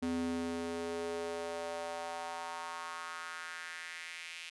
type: tone with high-pass filter sweep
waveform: square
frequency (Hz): 84.1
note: E2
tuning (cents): +35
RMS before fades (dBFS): -40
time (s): 0.02-4.5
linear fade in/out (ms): 10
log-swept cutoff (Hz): 230 to 2600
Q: 2.8
effects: resampled to 24000 Hz